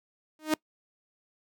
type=tone with exponential growth; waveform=sawtooth; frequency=310 Hz; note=D#4; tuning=6 cents flat; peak=-16 dBFS; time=0.39-0.54 s; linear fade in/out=2 ms; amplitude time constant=32 ms; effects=noise-tail reverb RT60 0.1 s tail -25 dB re dry